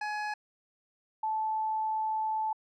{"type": "tone pair in turn", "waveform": ["25% pulse", "sine"], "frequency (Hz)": [842, 872.5], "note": ["G#5", "A5"], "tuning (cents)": [24, -15], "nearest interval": "minor second", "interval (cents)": 61, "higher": "second", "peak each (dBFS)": -28, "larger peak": "neither", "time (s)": [[0.01, 0.34], [1.23, 2.53]], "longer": "second", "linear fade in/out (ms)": 5, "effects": ["low-pass 4000 Hz 12 dB/octave"]}